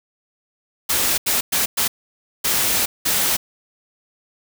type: noise bursts at uneven times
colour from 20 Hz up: white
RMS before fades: -19 dBFS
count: 6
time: 0.89-1.18 / 1.26-1.41 / 1.52-1.66 / 1.77-1.88 / 2.44-2.86 / 3.05-3.37 s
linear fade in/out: 10 ms
effects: none